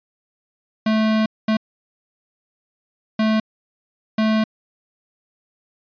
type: tone bursts at uneven times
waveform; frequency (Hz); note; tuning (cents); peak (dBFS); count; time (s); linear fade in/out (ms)
square; 218.3; A3; -13; -16; 4; 0.86-1.26 / 1.48-1.57 / 3.19-3.4 / 4.18-4.44; 5
effects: resampled to 11025 Hz